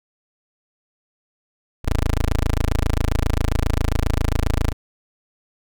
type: tone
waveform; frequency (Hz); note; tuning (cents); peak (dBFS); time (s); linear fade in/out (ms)
15% pulse; 27.44; A0; -4; -11; 1.84-4.73; 20
effects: none